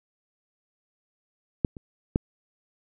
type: clicks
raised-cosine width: 3 ms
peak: -8 / -27 / -8 dBFS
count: 3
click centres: 1.648 / 1.768 / 2.159 s
effects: none